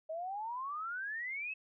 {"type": "exponential sweep", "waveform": "sine", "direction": "up", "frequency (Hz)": [622.3, 2637], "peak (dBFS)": -37, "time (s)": [0.09, 1.54], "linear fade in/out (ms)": 10, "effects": []}